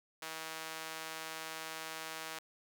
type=tone with high-pass filter; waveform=sawtooth; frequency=160 Hz; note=D#3; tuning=49 cents sharp; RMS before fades=-44 dBFS; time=0.22-2.39 s; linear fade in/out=5 ms; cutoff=920 Hz; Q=0.56; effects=none